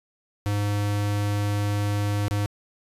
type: tone with dropouts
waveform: square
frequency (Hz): 102.7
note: G#2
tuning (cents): -19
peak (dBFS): -23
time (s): 0.46-2.46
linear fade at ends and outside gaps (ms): 0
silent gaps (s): 2.282-2.31
effects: resampled to 32000 Hz